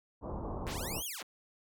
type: low-pass noise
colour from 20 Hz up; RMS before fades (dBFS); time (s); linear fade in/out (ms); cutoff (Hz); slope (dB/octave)
pink; -39; 0.21-1.03; 50; 1100; 48
type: linear two-way sweep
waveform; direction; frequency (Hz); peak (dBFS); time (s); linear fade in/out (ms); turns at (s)
5% pulse; up then down; 88.7 to 3400 to 88.7; -29; 0.66-1.23; 10; 1.05
effects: none